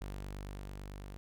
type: tone with level ramp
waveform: sawtooth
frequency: 49 Hz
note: G1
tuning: in tune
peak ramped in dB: -36 to -41 dBFS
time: 0.01-1.17 s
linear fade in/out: 0 ms
effects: none